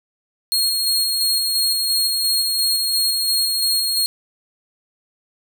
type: tone with tremolo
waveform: sawtooth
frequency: 4272 Hz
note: C8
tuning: 35 cents sharp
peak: -13 dBFS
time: 0.52-4.06 s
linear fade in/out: 0 ms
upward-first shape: square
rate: 2.9 Hz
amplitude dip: 25%
effects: none